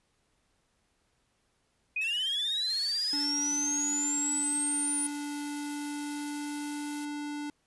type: linear sweep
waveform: sine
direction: up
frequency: 2457 to 9500 Hz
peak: -28 dBFS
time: 1.96-5.07 s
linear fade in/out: 5 ms
type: tone with vibrato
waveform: 5% pulse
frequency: 1760 Hz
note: A6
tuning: in tune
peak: -33 dBFS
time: 2.01-3.25 s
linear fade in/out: 5 ms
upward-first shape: triangle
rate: 16 Hz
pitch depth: 160 cents each way
type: noise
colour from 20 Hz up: blue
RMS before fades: -43 dBFS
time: 2.7-7.05 s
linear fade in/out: 0 ms
type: tone with pitch glide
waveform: square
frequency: 289.3 to 293.7 Hz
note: D4 to D4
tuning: -26 to 0 cents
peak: -35 dBFS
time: 3.13-7.5 s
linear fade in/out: 2 ms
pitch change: +26 cents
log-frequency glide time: 3.99-7.06 s
effects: pink hiss -73 dBFS RMS until 7.66 s + resampled to 24000 Hz